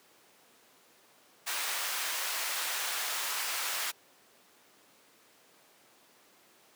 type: high-pass noise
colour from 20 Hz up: pink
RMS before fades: -34 dBFS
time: 1.46-3.92 s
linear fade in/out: 20 ms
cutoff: 1100 Hz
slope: 12 dB/octave
effects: pink hiss -61 dBFS RMS until 6.75 s + high-pass 300 Hz 12 dB/octave